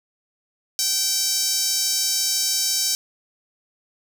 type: tone with high-pass filter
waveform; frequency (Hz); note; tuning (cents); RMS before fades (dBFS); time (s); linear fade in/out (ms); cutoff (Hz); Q
sawtooth; 774; G5; -22; -22; 0.79-2.95; 0; 5600; 2.7
effects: none